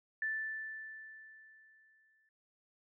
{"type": "tone with exponential decay", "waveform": "sine", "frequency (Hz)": 1760, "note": "A6", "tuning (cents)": 0, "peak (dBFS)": -32, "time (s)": [0.22, 2.29], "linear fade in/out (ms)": 2, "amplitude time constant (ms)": 450, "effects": []}